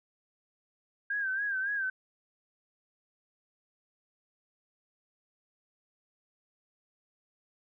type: tone with vibrato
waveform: sine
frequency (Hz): 1594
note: G6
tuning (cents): +28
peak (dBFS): -29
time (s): 1.1-1.9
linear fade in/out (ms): 5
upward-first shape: sine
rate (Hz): 3.6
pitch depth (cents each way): 83
effects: none